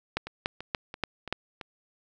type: two click trains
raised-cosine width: 0.3 ms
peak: -11 / -22 dBFS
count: 5 / 5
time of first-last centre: 0.17-1.326 / 0.27-1.612 s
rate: 3.46 / 2.98 Hz
effects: none